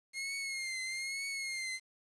sawtooth tone with vibrato, 2139 Hz, C7, 38 cents sharp, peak -33 dBFS, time 0.13-1.8 s, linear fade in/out 50 ms, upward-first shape triangle, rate 1.1 Hz, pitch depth 71 cents each way, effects resampled to 24000 Hz + 10-bit

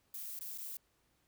violet noise with dropouts, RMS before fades -44 dBFS, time 0.14-0.77 s, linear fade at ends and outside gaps 2 ms, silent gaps 0.391-0.409 / 0.578-0.583 s, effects pink hiss -75 dBFS RMS until 1.27 s

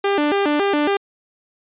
sawtooth tone with vibrato, 343.5 Hz, F4, 29 cents flat, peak -12 dBFS, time 0.04-0.97 s, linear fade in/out 5 ms, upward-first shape square, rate 3.6 Hz, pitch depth 260 cents each way, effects resampled to 8000 Hz

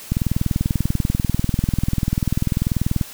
click train, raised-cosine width 5 ms, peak -6 dBFS, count 60, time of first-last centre 0.12-3.012 s, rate 20.4 Hz, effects white hiss -38 dBFS RMS until 3.13 s

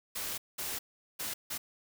white noise bursts at uneven times, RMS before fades -37 dBFS, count 4, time 0.15-0.38 / 0.58-0.79 / 1.19-1.34 / 1.5-1.58 s, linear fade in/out 10 ms, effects none

